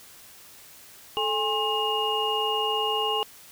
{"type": "tone cluster", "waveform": "sine", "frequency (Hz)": [434.7, 820, 1068, 2852], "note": ["A4", "G#5", "C6", "F7"], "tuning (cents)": [-21, -22, 35, 36], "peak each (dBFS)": [-29, -29, -31, -27], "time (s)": [1.17, 3.23], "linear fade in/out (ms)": 0, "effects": ["white hiss -49 dBFS RMS until 3.51 s"]}